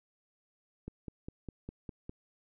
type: click train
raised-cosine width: 3 ms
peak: -28 dBFS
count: 7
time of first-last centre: 0.88-2.095 s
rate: 4.94 Hz
effects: none